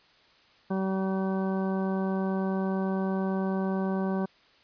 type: harmonic tone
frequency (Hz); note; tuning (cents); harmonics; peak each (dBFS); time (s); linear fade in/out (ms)
191; G3; -45; 1 / 2 / 3 / 4 / 5 / 6 / 8; -27 / -33 / -37 / -39 / -41 / -43 / -45; 0.7-4.26; 10
effects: white hiss -60 dBFS RMS until 4.63 s + resampled to 11025 Hz